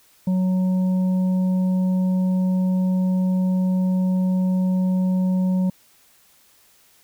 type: harmonic tone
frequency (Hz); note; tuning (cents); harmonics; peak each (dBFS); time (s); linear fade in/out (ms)
185; F#3; 0; 1 / 3 / 5; -17 / -34 / -41; 0.27-5.7; 5
effects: white hiss -56 dBFS RMS until 7.03 s